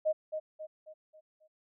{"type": "tone with echo", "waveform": "sine", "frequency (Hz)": 622.3, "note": "D#5", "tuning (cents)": 0, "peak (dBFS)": -25, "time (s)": [0.05, 0.13], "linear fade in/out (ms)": 20, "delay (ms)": 270, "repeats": 5, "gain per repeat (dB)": -7, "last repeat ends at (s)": 1.48, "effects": []}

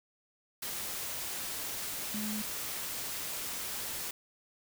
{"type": "tone in noise", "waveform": "sine", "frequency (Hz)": 212.5, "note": "G#3", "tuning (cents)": 40, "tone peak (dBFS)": -35, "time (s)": [2.14, 2.42], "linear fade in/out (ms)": 5, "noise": "white", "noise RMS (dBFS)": -38, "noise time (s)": [0.62, 4.11], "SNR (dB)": 0, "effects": []}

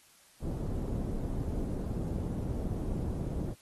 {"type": "low-pass noise", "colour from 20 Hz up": "pink", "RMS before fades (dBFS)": -34, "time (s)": [0.4, 3.55], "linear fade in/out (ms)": 50, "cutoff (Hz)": 340, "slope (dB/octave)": 12, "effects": ["white hiss -61 dBFS RMS until 3.61 s", "AAC 32 kbps"]}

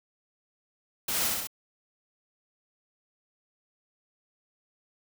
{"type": "noise with echo", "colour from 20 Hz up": "white", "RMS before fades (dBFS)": -30, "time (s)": [1.08, 1.28], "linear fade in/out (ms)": 5, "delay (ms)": 64, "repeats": 3, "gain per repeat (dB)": -2, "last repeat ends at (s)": 1.472, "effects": []}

